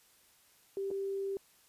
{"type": "tone with dropouts", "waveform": "sine", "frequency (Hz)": 392, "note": "G4", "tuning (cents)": 0, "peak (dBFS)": -33, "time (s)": [0.77, 1.37], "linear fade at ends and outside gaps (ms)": 1, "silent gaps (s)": [0.905, 0.912], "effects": ["white hiss -65 dBFS RMS until 1.68 s", "resampled to 32000 Hz"]}